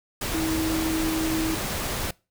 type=tone in noise; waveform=sine; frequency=320 Hz; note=D#4; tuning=49 cents sharp; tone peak=-24 dBFS; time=0.34-1.55 s; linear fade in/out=5 ms; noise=pink; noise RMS=-29 dBFS; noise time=0.21-2.11 s; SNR=+2 dB; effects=noise-tail reverb RT60 0.3 s tail -24 dB re dry